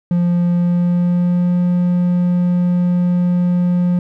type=tone with pitch glide; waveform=triangle; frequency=174.61 to 177.35 Hz; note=F3 to F3; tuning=0 to +27 cents; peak=-10 dBFS; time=0.11-3.99 s; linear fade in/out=2 ms; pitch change=+27 cents; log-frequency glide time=0.53-1.58 s; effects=none